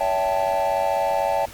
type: chord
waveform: triangle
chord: A dominant seventh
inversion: first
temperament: equal with one note detuned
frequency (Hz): 565.7 / 659.3 / 784 / 880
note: C#5 / E5 / G5 / A5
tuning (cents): +35 / 0 / 0 / 0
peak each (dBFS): -23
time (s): 0-1.46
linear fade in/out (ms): 10
effects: pink hiss -41 dBFS RMS until 1.53 s + Opus 48 kbps